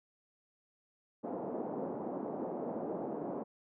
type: band-pass noise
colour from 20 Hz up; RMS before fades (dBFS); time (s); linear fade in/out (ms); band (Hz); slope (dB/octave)
pink; -39; 1.23-3.44; 20; 210 to 780; 24
effects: none